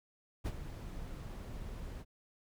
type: noise with ADSR envelope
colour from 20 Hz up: brown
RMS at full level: -33 dBFS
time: 0.44-2.05 s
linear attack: 26 ms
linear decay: 47 ms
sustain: -11 dB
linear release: 50 ms
effects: none